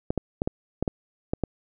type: clicks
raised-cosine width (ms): 2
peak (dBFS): -11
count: 8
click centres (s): 0.105 / 0.177 / 0.419 / 0.475 / 0.826 / 0.878 / 1.335 / 1.437
effects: none